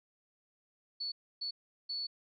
sine tone bursts at uneven times, 4435 Hz, C#8, in tune, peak -35 dBFS, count 3, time 1-1.12 / 1.41-1.51 / 1.89-2.07 s, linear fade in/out 10 ms, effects none

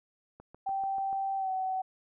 click train, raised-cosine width 1 ms, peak -35 dBFS, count 6, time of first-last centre 0.4-1.129 s, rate 6.86 Hz
sine tone with pitch glide, 779 to 755.1 Hz, G5 to F#5, -11 to +35 cents, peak -29 dBFS, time 0.66-1.82 s, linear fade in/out 10 ms, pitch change -54 cents, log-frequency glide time 1.37-1.5 s
effects none

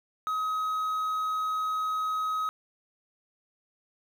triangle tone with quantisation, 1268 Hz, D#6, 32 cents sharp, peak -25 dBFS, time 0.27-2.49 s, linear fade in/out 0 ms, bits 9, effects none

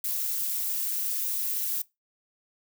violet noise with amplitude modulation, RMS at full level -26 dBFS, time 0.04-1.82 s, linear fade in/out 5 ms, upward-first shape sine, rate 200 Hz, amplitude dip 75%, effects noise-tail reverb RT60 0.2 s tail -21 dB re dry

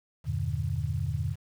sine chord, E half-diminished seventh, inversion none, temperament just, 82.41 / 98.89 / 118.67 / 148.33 Hz, E2 / G2 / Bb2 / D3, 0 / +16 / +31 / +18 cents, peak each -33 dBFS, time 0.24-1.36 s, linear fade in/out 50 ms, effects 9-bit

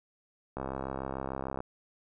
click train, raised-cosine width 1 ms, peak -21 dBFS, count 70, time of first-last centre 0.57-1.604 s, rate 66.7 Hz, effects none

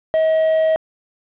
triangle tone, 637 Hz, D#5, 41 cents sharp, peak -11 dBFS, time 0.14-0.76 s, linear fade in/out 0 ms, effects resampled to 8000 Hz + 7-bit

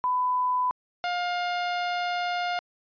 sine / sawtooth tone pair in turn, 1000 / 708.5 Hz, B5 / F5, +21 / +25 cents, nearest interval tritone, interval 596 cents, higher first, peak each -22 dBFS, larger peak neither, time 0.04-0.71 / 1.04-2.59 s, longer second, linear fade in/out 0 ms, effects resampled to 11025 Hz

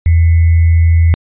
sine tone with sample-and-hold, 83.1 Hz, E2, 15 cents sharp, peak -5 dBFS, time 0.06-1.14 s, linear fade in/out 0 ms, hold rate 2100 Hz, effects resampled to 8000 Hz

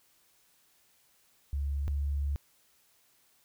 sine tone pair in turn, 70.5 / 71.07 Hz, C#2 / C#2, +30 / +44 cents, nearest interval unison, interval 14 cents, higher second, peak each -29 / -28 dBFS, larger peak second, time 1.53-1.88 / 1.88-2.36 s, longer second, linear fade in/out 0 ms, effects white hiss -67 dBFS RMS until 3.44 s

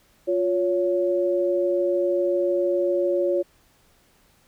sine tone pair together, 352.8 / 560 Hz, F4 / C#5, +18 / +18 cents, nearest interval minor sixth, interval 800 cents, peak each -22 dBFS, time 0.27-3.43 s, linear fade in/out 20 ms, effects pink hiss -60 dBFS RMS until 4.47 s

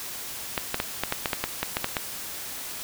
clicks, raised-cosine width 0.3 ms, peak -8 dBFS, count 12, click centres 0.578 / 0.744 / 0.801 / 1.036 / 1.124 / 1.258 / 1.332 / 1.44 / 1.63 / 1.769 / 1.844 / 1.968 s, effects white hiss -36 dBFS RMS until 2.83 s

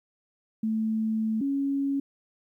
sine tone pair in turn, 220 / 277.2 Hz, A3 / C#4, 0 / 0 cents, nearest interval major third, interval 400 cents, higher second, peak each -24 dBFS, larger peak neither, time 0.63-1.41 / 1.41-2 s, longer first, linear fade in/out 5 ms, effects 11-bit

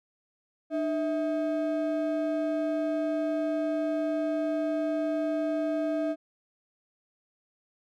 triangle ring-modulated tone, 475.9 Hz, A#4, 36 cents sharp, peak -21 dBFS, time 0.7-6.16 s, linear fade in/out 50 ms, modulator 174 Hz, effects none

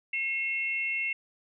sine tone pair together, 2156 / 2700 Hz, C#7 / E7, -49 / +41 cents, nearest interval major third, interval 390 cents, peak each -30 / -31 dBFS, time 0.13-1.13 s, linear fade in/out 5 ms, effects none

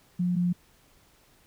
sine tone pair in turn, 178 / 176.67 Hz, F3 / F3, +33 / +20 cents, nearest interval unison, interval 13 cents, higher first, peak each -23 / -22 dBFS, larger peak second, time 0.19-0.36 / 0.36-0.53 s, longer neither, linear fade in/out 10 ms, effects pink hiss -61 dBFS RMS until 1.46 s

